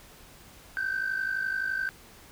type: tone pair together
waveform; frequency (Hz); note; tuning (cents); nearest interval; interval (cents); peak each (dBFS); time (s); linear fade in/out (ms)
sine; 1516.3 / 1568; F#6 / G6; +42 / 0; minor second; 58; -30 / -28; 0.77-1.89; 0
effects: tanh soft clip ceiling -23 dBFS + pink hiss -52 dBFS RMS until 2.31 s